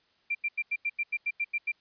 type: tone bursts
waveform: sine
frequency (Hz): 2366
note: D7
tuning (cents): +12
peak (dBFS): -26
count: 11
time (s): 0.3-1.72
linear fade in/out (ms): 10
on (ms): 50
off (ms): 87
effects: white hiss -68 dBFS RMS until 1.8 s + resampled to 11025 Hz